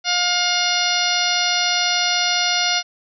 harmonic tone, 711 Hz, F5, 31 cents sharp, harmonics 1 / 2 / 3 / 4 / 5 / 6 / 7 / 8, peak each -25 / -25 / -25 / -25 / -25 / -25 / -25 / -25 dBFS, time 0.04-2.83 s, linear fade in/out 50 ms, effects none

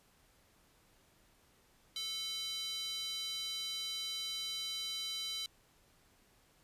square tone with high-pass filter, 440 Hz, A4, in tune, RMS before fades -40 dBFS, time 1.96-5.46 s, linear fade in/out 2 ms, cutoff 3600 Hz, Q 6.7, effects pink hiss -68 dBFS RMS until 6.63 s + resampled to 32000 Hz

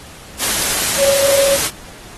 sine tone in noise, 554.4 Hz, C#5, in tune, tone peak -11 dBFS, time 0.97-1.58 s, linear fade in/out 50 ms, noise white, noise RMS -17 dBFS, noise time 0.38-1.71 s, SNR +3 dB, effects pink hiss -38 dBFS RMS until 2.17 s + AAC 32 kbps

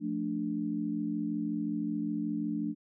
sine chord, D minor, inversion first, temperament equal, 174.61 / 220 / 293.7 Hz, F3 / A3 / D4, 0 / 0 / 0 cents, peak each -38 / -34 / -33 dBFS, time 0-2.75 s, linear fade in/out 50 ms, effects none

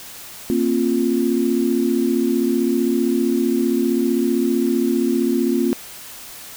sine chord, Bb suspended second, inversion none, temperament equal with one note detuned, 233.1 / 268.5 / 349.2 Hz, Bb3 / C4 / F4, 0 / +45 / 0 cents, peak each -20 dBFS, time 0.5-5.73 s, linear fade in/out 0 ms, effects white hiss -37 dBFS RMS until 6.56 s

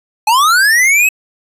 square linear sweep, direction up, 830.6 to 2600 Hz, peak -8 dBFS, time 0.27-1.09 s, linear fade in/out 5 ms, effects resampled to 32000 Hz

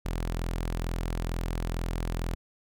sawtooth tone, 42.21 Hz, E1, 42 cents sharp, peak -25 dBFS, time 0.05-2.35 s, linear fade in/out 10 ms, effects none

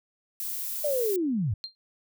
violet noise, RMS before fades -33 dBFS, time 0.4-1.16 s, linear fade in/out 0 ms
sine linear sweep, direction down, 606 to 87 Hz, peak -24 dBFS, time 0.84-1.54 s, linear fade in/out 5 ms
sine tone with exponential decay, 4186 Hz, C8, in tune, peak -29 dBFS, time 1.64-1.75 s, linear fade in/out 0 ms, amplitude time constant 22 ms
effects none

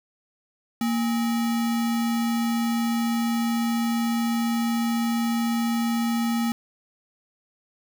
sine tone with sample-and-hold, 232.1 Hz, A#3, 7 cents flat, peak -21 dBFS, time 0.81-6.52 s, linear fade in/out 2 ms, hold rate 1050 Hz, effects none

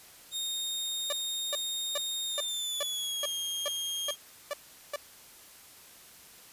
sawtooth tone with pitch glide, 3694 to 3234 Hz, A#7 to G#7, -16 to -47 cents, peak -29 dBFS, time 0.31-4.16 s, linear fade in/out 50 ms, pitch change -231 cents, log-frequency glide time 2.26-3.31 s
sawtooth tone bursts, 581 Hz, D5, 19 cents flat, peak -27 dBFS, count 10, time 1.1-4.96 s, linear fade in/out 2 ms, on 26 ms, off 400 ms
effects white hiss -53 dBFS RMS until 6.52 s + resampled to 32000 Hz

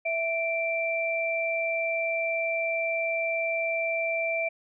sine tone pair together, 659.2 / 2349 Hz, E5 / D7, 0 / 0 cents, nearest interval octave + minor seventh, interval 2200 cents, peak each -28 dBFS, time 0.05-4.49 s, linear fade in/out 10 ms, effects none

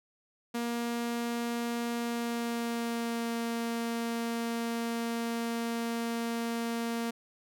sawtooth tone with pitch glide, 235.9 to 232.2 Hz, A#3 to A#3, +21 to -7 cents, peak -27 dBFS, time 0.54-7.11 s, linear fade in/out 10 ms, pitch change -28 cents, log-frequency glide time 1.97-3.32 s, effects none

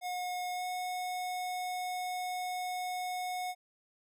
square tone with pitch glide, 723 to 729.3 Hz, F#5 to F#5, -40 to -25 cents, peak -35 dBFS, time 0.01-3.55 s, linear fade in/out 50 ms, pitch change +15 cents, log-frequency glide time 0.54-0.64 s, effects none

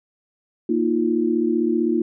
sine chord, Bb suspended fourth, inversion none, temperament equal with one note detuned, 233.1 / 313.7 / 349.2 Hz, Bb3 / Eb4 / F4, 0 / +14 / 0 cents, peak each -22 / -22 / -21 dBFS, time 0.69-2.02 s, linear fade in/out 5 ms, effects none

